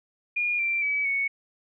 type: tone with pitch steps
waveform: sine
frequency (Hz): 2428 / 2356 / 2286 / 2219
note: D#7 / D7 / D7 / C#7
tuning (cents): -43 / +5 / -47 / +1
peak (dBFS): -23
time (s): 0.36-1.28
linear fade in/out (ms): 10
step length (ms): 230
effects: none